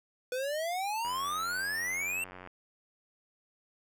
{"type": "exponential sweep", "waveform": "square", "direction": "up", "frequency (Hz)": [492.6, 2745], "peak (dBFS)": -32, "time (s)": [0.32, 2.24], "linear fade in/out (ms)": 2}
{"type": "click train", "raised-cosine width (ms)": 0.5, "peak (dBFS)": -31, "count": 131, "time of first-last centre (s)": [1.05, 2.474], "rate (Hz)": 91.3}
{"effects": []}